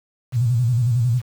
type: tone with vibrato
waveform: sine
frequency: 120.1 Hz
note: B2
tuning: 48 cents flat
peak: -15 dBFS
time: 0.32-1.22 s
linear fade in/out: 50 ms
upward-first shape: square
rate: 11 Hz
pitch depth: 92 cents each way
effects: 7-bit